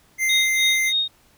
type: tone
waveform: square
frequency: 2086 Hz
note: C7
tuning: 6 cents flat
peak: -19 dBFS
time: 0.18-0.93 s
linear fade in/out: 50 ms
type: tone with tremolo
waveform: sine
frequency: 3717 Hz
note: A#7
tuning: 6 cents flat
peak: -17 dBFS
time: 0.29-1.08 s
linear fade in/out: 5 ms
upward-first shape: sine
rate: 3.3 Hz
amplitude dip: 95%
effects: pink hiss -57 dBFS RMS until 1.37 s